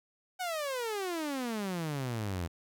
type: exponential sweep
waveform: sawtooth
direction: down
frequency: 755 to 81.4 Hz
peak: -29 dBFS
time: 0.39-2.48 s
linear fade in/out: 20 ms
effects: none